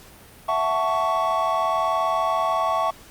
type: chord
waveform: triangle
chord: F# minor seventh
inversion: third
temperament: equal with one note detuned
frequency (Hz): 659.3 / 740 / 880 / 1118.4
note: E5 / F#5 / A5 / C#6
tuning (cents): 0 / 0 / 0 / +15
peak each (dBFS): -23 / -26 / -26 / -21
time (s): 0.48-2.91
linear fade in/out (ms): 10
effects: pink hiss -47 dBFS RMS until 3.1 s + Opus 48 kbps